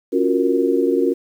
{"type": "chord", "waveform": "sine", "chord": "Gb major seventh", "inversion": "second", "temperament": "equal", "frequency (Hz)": [277.2, 349.2, 370, 466.2], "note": ["Db4", "F4", "Gb4", "Bb4"], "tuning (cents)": [0, 0, 0, 0], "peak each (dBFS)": -20, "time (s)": [0.12, 1.14], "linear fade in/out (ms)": 20, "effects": ["8-bit"]}